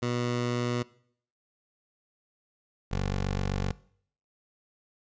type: tone pair in turn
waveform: 15% pulse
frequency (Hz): 121.5 / 47.77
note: B2 / G1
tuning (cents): -28 / -44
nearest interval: octave + major third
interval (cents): 1616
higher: first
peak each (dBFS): -21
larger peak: neither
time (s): 0.02-0.83 / 2.91-3.72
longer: neither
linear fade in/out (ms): 10
effects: noise-tail reverb RT60 0.6 s tail -21 dB re dry + resampled to 16000 Hz